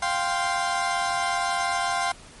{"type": "chord", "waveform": "30% pulse", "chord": "F suspended second", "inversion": "none", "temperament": "equal", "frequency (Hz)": [698.5, 784, 1046.5], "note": ["F5", "G5", "C6"], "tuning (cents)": [0, 0, 0], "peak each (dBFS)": -25, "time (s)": [0.02, 2.12], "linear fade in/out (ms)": 5, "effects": ["pink hiss -47 dBFS RMS until 2.4 s", "MP3 48 kbps"]}